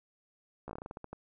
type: slowing click train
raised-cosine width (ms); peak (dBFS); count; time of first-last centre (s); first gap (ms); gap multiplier
1; -28; 12; 0.68-1.13; 14; 1.2
effects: none